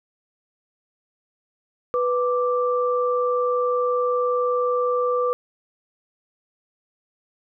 sine tone pair together, 493.9 / 1174.7 Hz, B4 / D6, 0 / 0 cents, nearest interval octave + minor third, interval 1500 cents, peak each -20 / -24 dBFS, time 1.94-5.33 s, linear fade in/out 0 ms, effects none

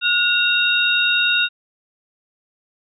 sine tone cluster, 1444 / 2757 / 3727 Hz, F#6 / F7 / A#7, -43 / -23 / -1 cents, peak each -19 dBFS, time 0.01-1.49 s, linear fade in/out 50 ms, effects none

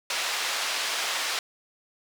white band-pass noise, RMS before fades -29 dBFS, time 0.1-1.39 s, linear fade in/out 2 ms, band 680 to 4700 Hz, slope 12 dB/octave, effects none

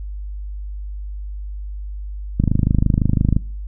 click train, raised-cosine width 5 ms, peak -3 dBFS, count 26, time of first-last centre 2.4-3.365 s, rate 25.9 Hz, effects noise-tail reverb RT60 0.5 s tail -23 dB re dry + added 50 Hz sine -26 dBFS peak until 3.67 s

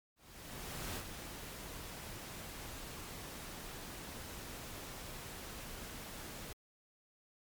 pink noise with ADSR envelope, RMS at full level -41 dBFS, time 0.16-6.53 s, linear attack 800 ms, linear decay 68 ms, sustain -6 dB, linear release 6 ms, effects MP3 96 kbps

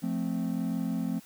triangle chord, F major, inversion none, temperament equal, 174.61 / 220 / 261.6 Hz, F3 / A3 / C4, 0 / 0 / 0 cents, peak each -30 dBFS, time 0.02-1.2 s, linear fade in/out 20 ms, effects tanh soft clip ceiling -19 dBFS + white hiss -55 dBFS RMS until 1.25 s

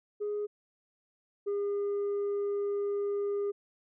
sine tone pair in turn, 415.3 / 405.3 Hz, G#4 / G#4, 0 / -42 cents, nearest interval unison, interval 42 cents, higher first, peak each -29 / -26 dBFS, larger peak second, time 0.2-0.47 / 1.46-3.52 s, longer second, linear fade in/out 20 ms, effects tanh soft clip ceiling -28 dBFS

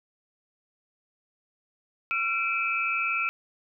sine tone cluster, 1361 / 2346 / 2579 Hz, F6 / D7 / E7, -45 / -2 / -39 cents, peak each -29 dBFS, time 2.11-3.29 s, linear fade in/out 0 ms, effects none

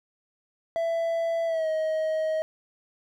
triangle tone with pitch glide, 665 to 630.6 Hz, E5 to D#5, +15 to +23 cents, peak -22 dBFS, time 0.76-2.42 s, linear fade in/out 0 ms, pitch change -92 cents, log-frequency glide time 1.46-1.68 s, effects none

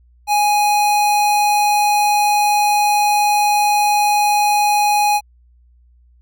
square tone, 830.6 Hz, G#5, in tune, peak -13 dBFS, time 0.27-5.21 s, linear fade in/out 50 ms, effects added 60 Hz sine -48 dBFS peak until 6.21 s

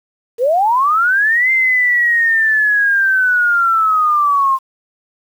sine linear two-way sweep, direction up then down, 445.9 to 2093 to 1051 Hz, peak -10 dBFS, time 0.38-4.59 s, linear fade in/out 50 ms, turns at 1.51 s, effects 7-bit

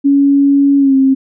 sine tone with pitch glide, 280 to 267.5 Hz, C#4 to C4, +18 to +38 cents, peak -6 dBFS, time 0.04-1.15 s, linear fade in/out 20 ms, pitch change -80 cents, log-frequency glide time 0.78-0.95 s, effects none

